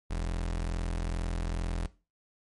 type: tone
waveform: 35% pulse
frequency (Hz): 42.31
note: E1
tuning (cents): +46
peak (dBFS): -28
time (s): 0.1-1.87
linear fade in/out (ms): 10
effects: noise-tail reverb RT60 0.3 s tail -17 dB re dry + MP3 48 kbps